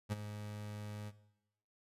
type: tone with ADSR envelope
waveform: 30% pulse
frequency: 104.7 Hz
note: G#2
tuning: 15 cents sharp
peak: -30 dBFS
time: 0.09-1.12 s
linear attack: 32 ms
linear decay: 23 ms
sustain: -11 dB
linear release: 42 ms
effects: noise-tail reverb RT60 0.9 s tail -17 dB re dry + resampled to 32000 Hz